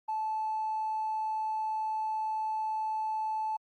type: tone with tanh clipping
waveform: triangle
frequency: 871 Hz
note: A5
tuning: 18 cents flat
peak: -29 dBFS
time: 0.08-3.57 s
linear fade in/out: 10 ms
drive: 1 dB
effects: Opus 32 kbps